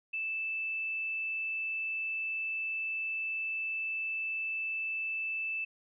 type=tone; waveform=sine; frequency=2637 Hz; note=E7; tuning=in tune; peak=-32 dBFS; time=0.13-5.65 s; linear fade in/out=10 ms; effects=none